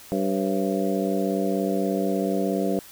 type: harmonic tone with a mistuned harmonic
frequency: 96.7 Hz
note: G2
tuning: 23 cents flat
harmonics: 2 / 3 / 4 / 5 / 6 / 7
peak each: -26 / -28 / -29 / -30 / -31 / -31 dBFS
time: 0.12-2.79 s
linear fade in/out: 0 ms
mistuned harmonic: 6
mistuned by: -100 cents
effects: white hiss -46 dBFS RMS until 2.91 s